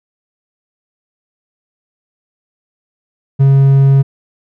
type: tone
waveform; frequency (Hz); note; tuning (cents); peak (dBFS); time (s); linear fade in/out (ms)
triangle; 136.9; C#3; -21; -3; 3.39-4.03; 20
effects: none